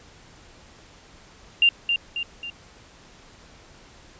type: tone with echo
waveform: sine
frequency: 2788 Hz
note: F7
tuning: 4 cents flat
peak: -13 dBFS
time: 1.62-1.69 s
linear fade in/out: 2 ms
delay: 270 ms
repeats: 3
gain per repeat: -6 dB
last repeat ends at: 2.5 s
effects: pink hiss -50 dBFS RMS until 4.19 s + resampled to 16000 Hz